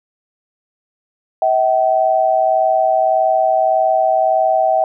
sine tone pair together, 643 / 764.7 Hz, E5 / G5, -43 / -43 cents, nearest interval minor third, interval 300 cents, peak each -14 dBFS, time 1.42-4.84 s, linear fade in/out 2 ms, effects none

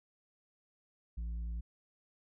sine tone with tanh clipping, 56.9 Hz, A#1, 41 cents flat, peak -37 dBFS, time 1.17-1.61 s, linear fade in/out 10 ms, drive 5 dB, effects none

